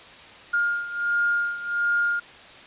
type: beating tone pair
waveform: sine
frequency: 1414 / 1415.4 Hz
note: F6 / F6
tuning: +21 / +23 cents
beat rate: 1.4 Hz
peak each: -23 / -27 dBFS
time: 0.53-2.2 s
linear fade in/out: 10 ms
effects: white hiss -45 dBFS RMS until 2.66 s + resampled to 8000 Hz